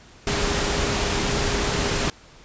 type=tone in noise; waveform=sine; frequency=406.6 Hz; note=G#4; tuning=37 cents flat; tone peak=-30 dBFS; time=0.27-2.1 s; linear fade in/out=2 ms; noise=pink; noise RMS=-23 dBFS; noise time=0.27-2.1 s; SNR=-10 dB; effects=pink hiss -49 dBFS RMS until 2.44 s + resampled to 16000 Hz